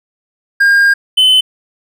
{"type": "tone pair in turn", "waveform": "triangle", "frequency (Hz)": [1613, 3039], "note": ["G6", "F#7"], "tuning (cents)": [49, 46], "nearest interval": "major seventh", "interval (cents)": 1097, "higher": "second", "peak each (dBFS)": -4, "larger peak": "neither", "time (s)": [[0.6, 0.94], [1.17, 1.41]], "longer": "first", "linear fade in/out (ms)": 10, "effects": []}